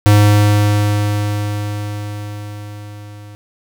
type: tone with level ramp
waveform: square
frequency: 103.83 Hz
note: G#2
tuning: in tune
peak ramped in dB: -6 to -34 dBFS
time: 0.06-3.35 s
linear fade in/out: 0 ms
effects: none